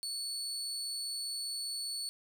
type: tone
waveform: 30% pulse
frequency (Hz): 4435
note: C#8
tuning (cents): 0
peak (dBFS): -33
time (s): 0.03-2.09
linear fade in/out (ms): 0
effects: none